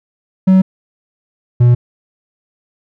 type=tone pair in turn; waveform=triangle; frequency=188.4 / 121.39 Hz; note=F#3 / B2; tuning=+32 / -29 cents; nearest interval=minor sixth; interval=761 cents; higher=first; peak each=-3 dBFS; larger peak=neither; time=0.47-0.62 / 1.6-1.75 s; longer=neither; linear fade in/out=10 ms; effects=none